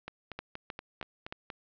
two click trains, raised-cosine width 0.3 ms, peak -21 / -23 dBFS, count 4 / 7, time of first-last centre 0.39-1.325 / 0.08-1.502 s, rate 3.21 / 4.22 Hz, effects low-pass 4000 Hz 12 dB/octave

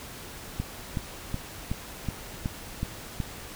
click train, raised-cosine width 5 ms, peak -16 dBFS, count 8, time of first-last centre 0.6-3.202 s, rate 2.69 Hz, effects pink hiss -42 dBFS RMS until 3.55 s

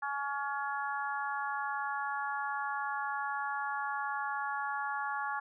harmonic tone, 281.3 Hz, C#4, 26 cents sharp, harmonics 3 / 4 / 5 / 6, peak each -37 / -38 / -39 / -40 dBFS, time 0.02-5.4 s, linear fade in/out 10 ms, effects none

